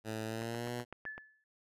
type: tone with pitch glide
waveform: 10% pulse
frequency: 110 to 121.35 Hz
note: A2 to B2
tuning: 0 to -30 cents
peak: -29 dBFS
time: 0.04-0.85 s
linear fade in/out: 50 ms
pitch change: +170 cents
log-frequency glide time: 0.25-0.71 s
type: click train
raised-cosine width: 0.5 ms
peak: -30 dBFS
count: 7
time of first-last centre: 0.42-1.179 s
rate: 7.9 Hz
type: tone with exponential decay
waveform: sine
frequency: 1732 Hz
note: A6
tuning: 28 cents flat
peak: -37 dBFS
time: 1.06-1.44 s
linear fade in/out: 2 ms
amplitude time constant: 82 ms
effects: resampled to 32000 Hz